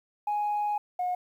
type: tone pair in turn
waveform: sine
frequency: 832 / 722.6 Hz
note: G#5 / F#5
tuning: +3 / -41 cents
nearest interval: major second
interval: 244 cents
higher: first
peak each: -24 / -25 dBFS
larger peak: first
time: 0.27-0.78 / 0.99-1.15 s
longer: first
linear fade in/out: 5 ms
effects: tanh soft clip ceiling -23 dBFS + 10-bit